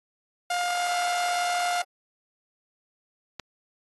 sawtooth tone, 708 Hz, F5, 23 cents sharp, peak -21 dBFS, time 0.5-1.82 s, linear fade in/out 5 ms
click, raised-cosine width 0.2 ms, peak -17 dBFS, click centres 3.397 s
effects AAC 32 kbps

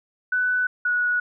sine tone pair in turn, 1494 / 1463.3 Hz, F#6 / F#6, +16 / -20 cents, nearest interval unison, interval 36 cents, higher first, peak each -19 dBFS, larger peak neither, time 0.32-0.67 / 0.85-1.2 s, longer neither, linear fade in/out 5 ms, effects none

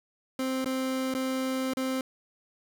30% pulse tone with dropouts, 261.6 Hz, C4, in tune, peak -25 dBFS, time 0.39-2.01 s, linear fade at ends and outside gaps 2 ms, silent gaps 0.645-0.658 / 1.14-1.148 / 1.736-1.77 s, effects none

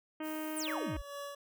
harmonic tone, 311.1 Hz, D#4, in tune, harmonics 1 / 2 / 3 / 4 / 5 / 6 / 7 / 8 / 9 / 10, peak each -38 / -44 / -48 / -50 / -52 / -54 / -55 / -56 / -57 / -58 dBFS, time 0.2-0.97 s, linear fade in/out 5 ms
violet noise, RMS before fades -48 dBFS, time 0.22-0.77 s, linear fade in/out 50 ms
sine exponential sweep, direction down, 11640 to 36.71 Hz, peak -37 dBFS, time 0.56-1.02 s, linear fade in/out 10 ms
25% pulse tone with tremolo, 568 Hz, C#5, 42 cents sharp, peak -36 dBFS, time 0.67-1.35 s, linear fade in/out 5 ms, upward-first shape sine, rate 2.3 Hz, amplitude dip 65%
effects none

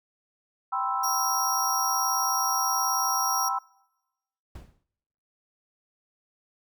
sine chord, C major seventh, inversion second, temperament equal, 784 / 987.8 / 1046.5 / 1318.5 Hz, G5 / B5 / C6 / E6, 0 / 0 / 0 / 0 cents, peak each -31 / -31 / -32 / -29 dBFS, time 0.72-3.59 s, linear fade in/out 10 ms
sawtooth tone, 5650 Hz, F8, 19 cents sharp, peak -25 dBFS, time 1.03-3.49 s, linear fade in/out 10 ms
brown noise with exponential decay, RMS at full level -38 dBFS, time 4.55-4.84 s, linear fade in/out 5 ms, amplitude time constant 62 ms
effects noise-tail reverb RT60 1.0 s tail -26 dB re dry

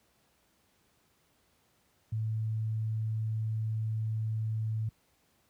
sine tone, 110 Hz, A2, in tune, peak -29 dBFS, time 2.12-4.89 s, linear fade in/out 5 ms, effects pink hiss -70 dBFS RMS until 5.49 s + high-pass 60 Hz 12 dB/octave

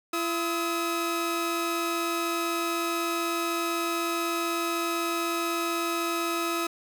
sawtooth tone pair together, 338.4 / 1277.6 Hz, E4 / D#6, +45 / +45 cents, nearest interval octave + major seventh, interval 2300 cents, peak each -25 / -26 dBFS, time 0.13-6.67 s, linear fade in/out 5 ms, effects none

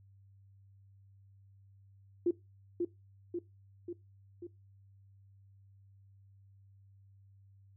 sine tone with echo, 347.8 Hz, F4, 7 cents flat, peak -25 dBFS, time 2.26-2.31 s, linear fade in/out 5 ms, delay 540 ms, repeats 4, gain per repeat -4 dB, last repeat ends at 4.47 s, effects noise-tail reverb RT60 0.2 s tail -18 dB re dry + added 98 Hz sine -58 dBFS peak until 7.76 s

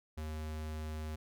square tone, 77.6 Hz, D#2, 4 cents flat, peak -39 dBFS, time 0.17-1.16 s, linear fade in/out 10 ms, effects none

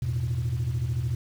sine chord, E suspended fourth, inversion none, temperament equal, 82.41 / 110 / 123.47 Hz, E2 / A2 / B2, 0 / 0 / 0 cents, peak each -30 / -30 / -25 dBFS, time 0.02-1.15 s, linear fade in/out 5 ms, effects tanh soft clip ceiling -21 dBFS + 8-bit

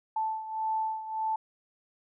sine beating tone pair, 878 / 879.7 Hz, A5 / A5, -4 / -1 cents, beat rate 1.7 Hz, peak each -30 / -35 dBFS, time 0.16-1.36 s, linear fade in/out 5 ms, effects none

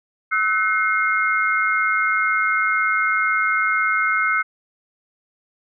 sine tone cluster, 1299 / 1503 / 2137 Hz, E6 / F#6 / C7, -26 / +27 / +36 cents, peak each -21 dBFS, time 0.31-4.43 s, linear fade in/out 20 ms, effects none

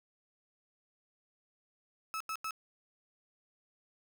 35% pulse tone bursts, 1299 Hz, E6, 26 cents flat, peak -34 dBFS, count 3, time 2.14-2.508 s, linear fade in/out 0 ms, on 64 ms, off 88 ms, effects none

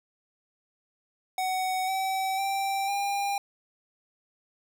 square tone with pitch steps, 748 / 765.5 / 783.4 / 801.7 Hz, F#5 / G5 / G5 / G5, +19 / -41 / -1 / +39 cents, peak -27 dBFS, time 1.38-3.38 s, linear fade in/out 2 ms, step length 500 ms, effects none

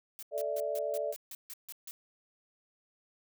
blue noise bursts, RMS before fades -44 dBFS, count 10, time 0.19-1.91 s, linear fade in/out 0 ms, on 37 ms, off 150 ms
sine chord, A suspended fourth, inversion none, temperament just, 440 / 586.7 / 660 Hz, A4 / D5 / E5, 0 / -2 / +2 cents, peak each -38 / -33 / -37 dBFS, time 0.31-1.15 s, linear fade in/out 50 ms
effects none

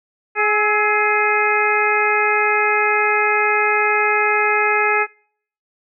harmonic tone with a mistuned harmonic, 419.7 Hz, G#4, 18 cents sharp, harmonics 1 / 2 / 3 / 4 / 5 / 6, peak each -21 / -21 / -21 / -21 / -21 / -21 dBFS, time 0.35-5.07 s, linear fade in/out 50 ms, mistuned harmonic 3, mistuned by +52 cents, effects noise-tail reverb RT60 0.6 s tail -26 dB re dry

